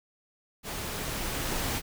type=noise with level ramp; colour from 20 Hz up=pink; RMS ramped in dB=-36 to -30 dBFS; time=0.63-1.82 s; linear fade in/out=50 ms; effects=none